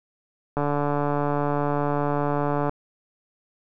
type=click train; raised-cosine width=1 ms; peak=-11 dBFS; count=309; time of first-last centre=0.57-2.694 s; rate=145 Hz; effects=none